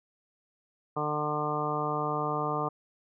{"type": "harmonic tone", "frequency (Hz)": 150, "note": "D3", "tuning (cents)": 37, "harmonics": [1, 2, 3, 4, 5, 6, 7, 8], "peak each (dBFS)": [-36, -38, -35, -38, -35, -39, -35, -34], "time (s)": [0.96, 2.69], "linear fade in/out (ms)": 10, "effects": []}